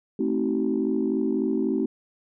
sine chord, A diminished seventh, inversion none, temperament just, 220 / 264 / 316.8 / 380.2 Hz, A3 / C4 / Eb4 / Gb4, 0 / +16 / +31 / +47 cents, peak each -27 / -26 / -27 / -27 dBFS, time 0.19-1.86 s, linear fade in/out 5 ms, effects tanh soft clip ceiling -13 dBFS

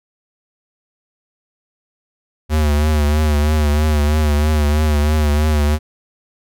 square tone with vibrato, 75.3 Hz, D2, 44 cents sharp, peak -13 dBFS, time 2.49-5.79 s, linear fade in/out 50 ms, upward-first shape triangle, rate 3.1 Hz, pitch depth 62 cents each way, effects none

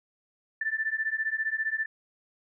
sine beating tone pair, 1760 / 1775 Hz, A6 / A6, 0 / +15 cents, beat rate 15 Hz, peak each -30 dBFS, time 0.61-1.86 s, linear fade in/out 5 ms, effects none

